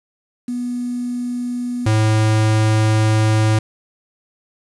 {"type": "tone pair in turn", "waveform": ["sine", "square"], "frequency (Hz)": [244.5, 108.91], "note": ["B3", "A2"], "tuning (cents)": [-17, -17], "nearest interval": "octave + major second", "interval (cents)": 1400, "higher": "first", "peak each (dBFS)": [-20, -13], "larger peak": "second", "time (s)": [[0.48, 1.86], [1.86, 3.59]], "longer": "second", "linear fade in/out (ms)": 5, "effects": ["resampled to 24000 Hz", "7-bit"]}